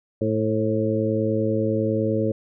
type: harmonic tone with a mistuned harmonic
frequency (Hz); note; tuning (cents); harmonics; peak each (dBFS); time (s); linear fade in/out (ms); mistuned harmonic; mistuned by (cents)
110; A2; 0; 1 / 2 / 3 / 4 / 5; -26 / -26 / -26 / -26 / -26; 0.21-2.32; 5; 5; -28
effects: none